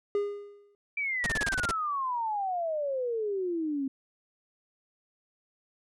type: tone with exponential decay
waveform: triangle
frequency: 408 Hz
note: G#4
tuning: 31 cents flat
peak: -21 dBFS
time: 0.15-0.75 s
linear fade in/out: 1 ms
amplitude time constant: 130 ms
type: exponential sweep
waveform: sine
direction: down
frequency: 2351 to 263.9 Hz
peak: -28 dBFS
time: 0.97-3.88 s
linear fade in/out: 5 ms
type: noise bursts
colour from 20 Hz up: pink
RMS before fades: -31 dBFS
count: 9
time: 1.24-1.711 s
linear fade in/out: 0 ms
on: 23 ms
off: 33 ms
effects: resampled to 24000 Hz